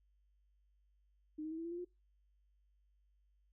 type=tone with pitch steps; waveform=sine; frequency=306.5 / 314.2 / 322.1 / 330.2 / 338.5 / 347 / 355.8 Hz; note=D#4 / D#4 / E4 / E4 / E4 / F4 / F4; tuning=-26 / +17 / -40 / +3 / +46 / -11 / +32 cents; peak=-40 dBFS; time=1.38-1.849 s; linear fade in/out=10 ms; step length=67 ms; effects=noise-tail reverb RT60 0.2 s tail -21 dB re dry + added 50 Hz sine -70 dBFS peak until 3.52 s